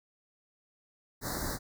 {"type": "band-stop noise", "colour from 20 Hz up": "pink", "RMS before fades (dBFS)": -35, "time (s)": [1.21, 1.59], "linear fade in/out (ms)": 50, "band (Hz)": [2000, 3900], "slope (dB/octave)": 96, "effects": []}